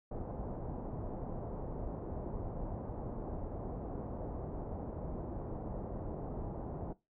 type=low-pass noise; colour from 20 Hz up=pink; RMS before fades=-41 dBFS; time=0.11-6.93 s; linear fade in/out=5 ms; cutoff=800 Hz; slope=24 dB/octave; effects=noise-tail reverb RT60 0.2 s tail -18 dB re dry